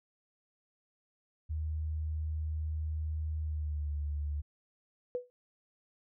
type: tone with pitch glide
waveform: sine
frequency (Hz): 77.78 to 73.41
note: D#2 to D2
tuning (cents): 0 to 0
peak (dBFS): -32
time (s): 1.49-4.42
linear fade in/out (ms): 20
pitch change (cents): -100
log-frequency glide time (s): 3.41-3.92
type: tone with exponential decay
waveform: sine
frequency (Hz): 493.9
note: B4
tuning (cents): 0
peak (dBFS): -28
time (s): 5.15-5.3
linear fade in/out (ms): 0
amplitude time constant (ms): 31
effects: none